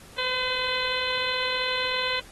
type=harmonic tone with a mistuned harmonic; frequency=509 Hz; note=C5; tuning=48 cents flat; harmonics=1 / 2 / 3 / 4 / 5 / 6 / 7 / 8; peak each=-34 / -34 / -34 / -34 / -34 / -34 / -34 / -34 dBFS; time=0.18-2.2 s; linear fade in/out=5 ms; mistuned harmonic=7; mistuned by=-31 cents; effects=pink hiss -49 dBFS RMS until 2.31 s + AAC 32 kbps